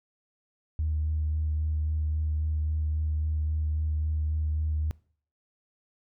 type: tone with vibrato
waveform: sine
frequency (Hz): 77.1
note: D#2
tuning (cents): -15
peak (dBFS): -24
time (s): 0.79-4.91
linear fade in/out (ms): 0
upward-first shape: sine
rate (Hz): 3.7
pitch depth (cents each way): 14
effects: noise-tail reverb RT60 0.5 s tail -23 dB re dry + tanh soft clip ceiling -20 dBFS